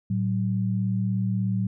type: tone pair together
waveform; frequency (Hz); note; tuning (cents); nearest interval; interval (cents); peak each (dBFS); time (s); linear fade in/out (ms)
sine; 112.44 / 189.1; A2 / F#3; +38 / +38; major sixth; 900; -25; 0.1-1.67; 5
effects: none